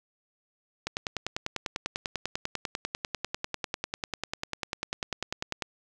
click train, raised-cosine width 0.2 ms, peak -13 dBFS, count 49, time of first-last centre 0.87-5.622 s, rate 10.1 Hz, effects none

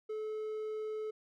triangle tone, 431.9 Hz, A4, 32 cents flat, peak -34 dBFS, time 0.09-1.11 s, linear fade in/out 10 ms, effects none

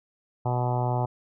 harmonic tone with a mistuned harmonic, 123.47 Hz, B2, in tune, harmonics 1 / 2 / 3 / 4 / 5 / 6 / 7 / 8 / 9 / 10, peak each -25 / -38 / -35 / -38 / -34 / -32 / -32 / -38 / -45 / -46 dBFS, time 0.45-1.06 s, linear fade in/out 10 ms, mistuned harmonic 10, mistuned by +18 cents, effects none

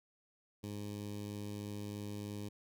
15% pulse tone with notch filter, 103.1 Hz, G#2, 12 cents flat, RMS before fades -43 dBFS, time 0.63-2.49 s, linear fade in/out 10 ms, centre 1400 Hz, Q 0.65, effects none

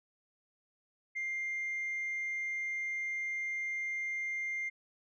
sine tone, 2100 Hz, C7, 6 cents sharp, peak -32 dBFS, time 1.15-4.7 s, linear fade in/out 20 ms, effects tanh soft clip ceiling -31 dBFS

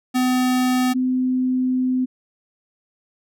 square / sine tone pair in turn, 253.2 / 255.4 Hz, B3 / C4, +43 / -42 cents, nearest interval unison, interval 15 cents, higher second, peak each -17 dBFS, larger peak neither, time 0.14-0.94 / 0.94-2.06 s, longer second, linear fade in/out 20 ms, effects none

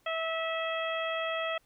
harmonic tone, 651 Hz, E5, 22 cents flat, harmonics 1 / 2 / 3 / 4 / 5, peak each -33 / -36 / -38 / -39 / -40 dBFS, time 0.06-1.58 s, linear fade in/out 5 ms, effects pink hiss -69 dBFS RMS until 1.65 s

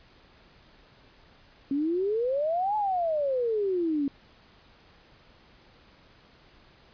sine exponential two-way sweep, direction up then down, 270 to 864 to 272.9 Hz, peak -24 dBFS, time 1.71-4.08 s, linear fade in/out 2 ms, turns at 2.76 s, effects pink hiss -57 dBFS RMS until 6.93 s + resampled to 11025 Hz

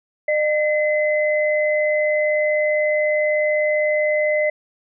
sine tone pair together, 605.7 / 2039 Hz, D#5 / C7, -47 / -45 cents, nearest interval octave + major sixth, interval 2102 cents, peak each -17 / -22 dBFS, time 0.28-4.5 s, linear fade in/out 5 ms, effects none

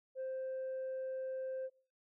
sine tone, 523.3 Hz, C5, in tune, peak -36 dBFS, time 0.15-1.7 s, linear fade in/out 50 ms, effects noise-tail reverb RT60 0.4 s tail -22 dB re dry + tanh soft clip ceiling -36 dBFS

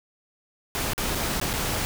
pink noise with dropouts, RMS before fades -27 dBFS, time 0.75-1.85 s, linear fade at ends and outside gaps 0 ms, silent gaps 0.934-0.979 / 1.149-1.153 / 1.4-1.414 / 1.531-1.537 s, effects none

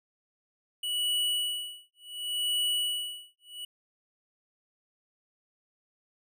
square tone with tremolo, 2942 Hz, F#7, 11 cents flat, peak -26 dBFS, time 0.83-3.65 s, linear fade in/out 5 ms, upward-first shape sine, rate 0.69 Hz, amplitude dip 100%, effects none

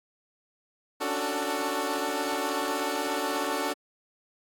15% pulse chord, D major seventh, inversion third, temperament equal with one note detuned, 277.2 / 293.7 / 370 / 444.3 Hz, C#4 / D4 / F#4 / A4, 0 / 0 / 0 / +17 cents, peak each -29 / -26 / -27 / -26 dBFS, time 1-3.74 s, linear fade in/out 20 ms, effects AAC 64 kbps

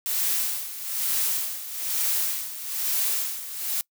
blue noise with tremolo, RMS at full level -24 dBFS, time 0.06-3.81 s, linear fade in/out 0 ms, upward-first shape sine, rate 1.1 Hz, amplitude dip 75%, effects noise-tail reverb RT60 0.1 s tail -24 dB re dry

